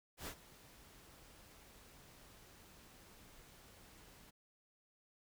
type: noise with ADSR envelope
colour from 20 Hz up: pink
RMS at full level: -44 dBFS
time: 0.17-4.31 s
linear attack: 100 ms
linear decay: 77 ms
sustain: -17 dB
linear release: 16 ms
effects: none